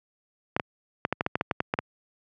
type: clicks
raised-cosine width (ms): 0.5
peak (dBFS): -9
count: 12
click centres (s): 0.565 / 0.598 / 1.051 / 1.126 / 1.209 / 1.264 / 1.355 / 1.411 / 1.512 / 1.604 / 1.739 / 1.789
effects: high-pass 100 Hz 12 dB/octave